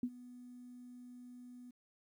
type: tone with ADSR envelope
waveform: sine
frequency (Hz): 246.6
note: B3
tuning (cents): -2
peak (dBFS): -31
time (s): 0.03-1.71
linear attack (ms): 3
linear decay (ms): 57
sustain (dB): -19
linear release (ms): 8
effects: 12-bit